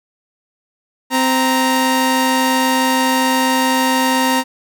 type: tone pair together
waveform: sawtooth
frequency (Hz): 259.6 / 932.3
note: C4 / A#5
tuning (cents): -13 / 0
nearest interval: octave + minor seventh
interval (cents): 2213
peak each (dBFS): -12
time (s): 1.1-4.44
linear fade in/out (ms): 50
effects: none